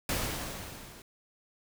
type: noise with level ramp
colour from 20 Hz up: pink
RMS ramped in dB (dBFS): -30 to -51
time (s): 0.09-1.02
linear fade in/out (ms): 2
effects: none